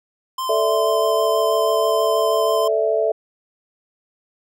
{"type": "tone with vibrato", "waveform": "square", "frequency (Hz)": 1037, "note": "C6", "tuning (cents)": -16, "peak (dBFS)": -23, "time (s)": [0.38, 2.68], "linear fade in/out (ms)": 5, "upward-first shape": "sine", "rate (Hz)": 6.2, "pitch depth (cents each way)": 14}
{"type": "chord", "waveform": "sine", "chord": "A suspended fourth", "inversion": "none", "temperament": "just", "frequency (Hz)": [440, 586.7, 660], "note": ["A4", "D5", "E5"], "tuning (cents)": [0, -2, 2], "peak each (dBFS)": [-20, -23, -19], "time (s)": [0.49, 3.12], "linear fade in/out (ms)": 5}
{"effects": []}